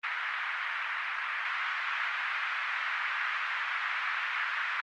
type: band-pass noise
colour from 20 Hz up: white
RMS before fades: -33 dBFS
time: 0.03-4.81 s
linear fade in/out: 10 ms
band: 1200 to 2100 Hz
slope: 24 dB/octave
effects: Opus 32 kbps